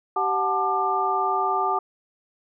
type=tone cluster; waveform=sine; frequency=386.6 / 736 / 876 / 1193 Hz; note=G4 / F#5 / A5 / D6; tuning=-24 / -9 / -8 / +27 cents; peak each=-29 / -26 / -26 / -24 dBFS; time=0.16-1.79 s; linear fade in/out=5 ms; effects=none